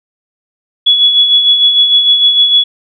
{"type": "tone with tremolo", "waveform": "sine", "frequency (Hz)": 3386, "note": "G#7", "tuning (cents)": 33, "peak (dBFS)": -3, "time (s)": [0.86, 2.64], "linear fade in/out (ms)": 10, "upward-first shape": "sine", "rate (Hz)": 6.6, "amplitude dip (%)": 50, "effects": []}